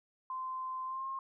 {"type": "tone with pitch glide", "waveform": "sine", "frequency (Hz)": [1037, 1069.9], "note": ["C6", "C6"], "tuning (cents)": [-16, 38], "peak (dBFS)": -36, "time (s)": [0.3, 1.19], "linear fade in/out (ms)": 2, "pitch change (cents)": 54, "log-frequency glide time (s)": [0.85, 1.07], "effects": []}